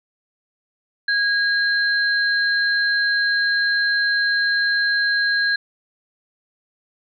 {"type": "tone pair together", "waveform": "sine", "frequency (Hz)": [1639, 4130], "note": ["G#6", "C8"], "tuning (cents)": [-23, -23], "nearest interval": "octave + major third", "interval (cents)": 1600, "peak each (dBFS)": [-17, -24], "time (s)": [1.08, 5.56], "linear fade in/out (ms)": 5, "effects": []}